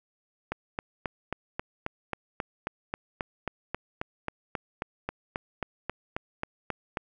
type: click train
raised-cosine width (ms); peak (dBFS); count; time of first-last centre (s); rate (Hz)
0.5; -15; 25; 0.52-6.972; 3.72
effects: none